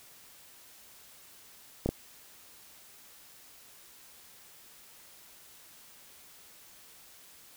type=clicks; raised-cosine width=2 ms; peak=-15 dBFS; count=2; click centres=1.86 / 1.89 s; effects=white hiss -55 dBFS RMS until 7.56 s